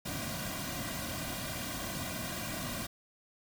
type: noise with comb filter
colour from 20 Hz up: pink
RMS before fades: -38 dBFS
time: 0.05-2.87 s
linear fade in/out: 10 ms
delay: 2.3 ms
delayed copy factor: -1
effects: none